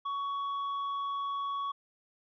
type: tone with hard clipping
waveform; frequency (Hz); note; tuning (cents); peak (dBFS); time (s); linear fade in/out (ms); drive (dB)
sine; 1120; C#6; +18; -33; 0.05-1.72; 10; 4
effects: resampled to 16000 Hz